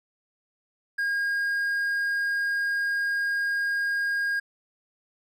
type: tone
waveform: triangle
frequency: 1625 Hz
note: G#6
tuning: 38 cents flat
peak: -22 dBFS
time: 0.98-4.4 s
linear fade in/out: 10 ms
effects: none